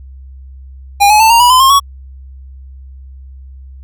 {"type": "tone with pitch steps", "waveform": "square", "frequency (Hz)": [810, 848.3, 888.4, 930.4, 974.5, 1020.5, 1068.8, 1119.3], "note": ["G#5", "G#5", "A5", "A#5", "B5", "C6", "C6", "C#6"], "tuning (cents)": [-43, 36, 16, -4, -23, -44, 36, 16], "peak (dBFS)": -5, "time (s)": [1, 1.8], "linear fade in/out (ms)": 20, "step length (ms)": 100, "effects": ["added 66 Hz sine -30 dBFS peak until 3.83 s"]}